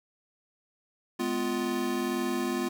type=chord; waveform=square; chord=F diminished; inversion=first; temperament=just; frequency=209.5 / 251.4 / 349.2 Hz; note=Ab3 / Cb4 / F4; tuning=+15 / +31 / 0 cents; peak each=-36 / -32 / -32 dBFS; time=1.19-2.69 s; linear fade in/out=10 ms; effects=10-bit